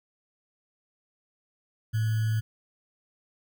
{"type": "tone with sample-and-hold", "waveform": "sine", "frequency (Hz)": 110.3, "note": "A2", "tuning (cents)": 5, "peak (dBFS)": -23, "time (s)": [1.93, 2.41], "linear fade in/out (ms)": 20, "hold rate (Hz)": 1575, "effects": []}